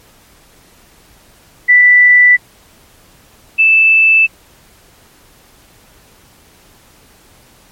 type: tone pair in turn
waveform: sine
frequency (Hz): 1975.5 / 2637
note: B6 / E7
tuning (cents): 0 / 0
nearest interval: perfect fourth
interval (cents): 500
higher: second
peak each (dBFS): -3 / -5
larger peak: first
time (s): 1.68-2.37 / 3.58-4.27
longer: neither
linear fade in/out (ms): 20
effects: pink hiss -46 dBFS RMS until 7.71 s + MP3 64 kbps